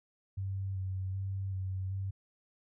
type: tone with vibrato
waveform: sine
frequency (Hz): 95.6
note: G2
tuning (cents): -43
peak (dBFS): -33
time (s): 0.37-2.11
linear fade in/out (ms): 10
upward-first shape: square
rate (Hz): 1.3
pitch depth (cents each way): 21
effects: none